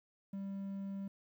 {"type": "tone", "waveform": "triangle", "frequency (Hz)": 196.3, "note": "G3", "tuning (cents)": 3, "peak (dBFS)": -37, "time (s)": [0.33, 1.08], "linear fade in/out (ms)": 5, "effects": ["12-bit"]}